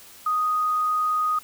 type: tone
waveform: sine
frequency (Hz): 1244.5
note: D#6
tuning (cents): 0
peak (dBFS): -20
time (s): 0.26-1.39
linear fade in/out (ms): 5
effects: white hiss -47 dBFS RMS until 1.43 s